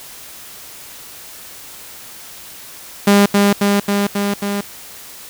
sawtooth tone with echo, 201.9 Hz, G#3, 49 cents flat, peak -4 dBFS, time 3.07-3.26 s, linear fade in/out 5 ms, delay 270 ms, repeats 5, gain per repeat -2 dB, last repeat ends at 4.61 s, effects white hiss -36 dBFS RMS until 5.29 s

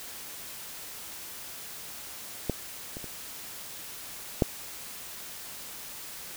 clicks, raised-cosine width 2 ms, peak -13 / -25 / -27 / -7 dBFS, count 4, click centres 2.497 / 2.969 / 3.043 / 4.422 s, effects white hiss -42 dBFS RMS until 6.36 s

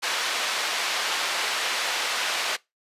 white band-pass noise, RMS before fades -27 dBFS, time 0.02-2.57 s, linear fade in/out 20 ms, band 600 to 3900 Hz, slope 12 dB/octave, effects noise-tail reverb RT60 0.2 s tail -22 dB re dry + resampled to 32000 Hz

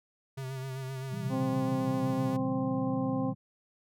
square tone with vibrato, 132.3 Hz, C3, 20 cents sharp, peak -36 dBFS, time 0.37-2.37 s, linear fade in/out 10 ms, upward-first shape sine, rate 7.7 Hz, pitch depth 39 cents each way
sine chord, A# diminished seventh, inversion none, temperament equal with one note detuned, 119.4 / 138.59 / 164.81 / 196 Hz, A#2 / C#3 / E3 / G3, +42 / 0 / 0 / 0 cents, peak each -38 / -39 / -40 / -38 dBFS, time 1.11-3.35 s, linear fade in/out 20 ms
harmonic tone, 262.4 Hz, C4, 5 cents sharp, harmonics 1 / 2 / 3 / 4, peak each -30 / -36 / -40 / -42 dBFS, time 1.29-3.34 s, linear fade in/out 50 ms
effects none

